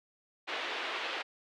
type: band-pass noise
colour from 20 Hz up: white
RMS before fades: -37 dBFS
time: 0.47-1.23 s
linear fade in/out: 20 ms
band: 340 to 3300 Hz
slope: 24 dB/octave
effects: none